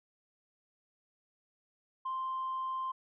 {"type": "tone", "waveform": "sine", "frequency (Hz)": 1046.5, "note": "C6", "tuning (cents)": 0, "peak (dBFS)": -32, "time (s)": [2.05, 2.92], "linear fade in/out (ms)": 10, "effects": ["tanh soft clip ceiling -30 dBFS"]}